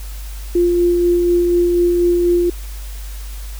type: tone with tremolo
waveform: sine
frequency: 349.2 Hz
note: F4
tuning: in tune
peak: -10 dBFS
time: 0.55-2.5 s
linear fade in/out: 5 ms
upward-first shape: sine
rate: 4.1 Hz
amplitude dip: 25%
effects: added 50 Hz sine -26 dBFS peak until 3.59 s + white hiss -39 dBFS RMS until 3.59 s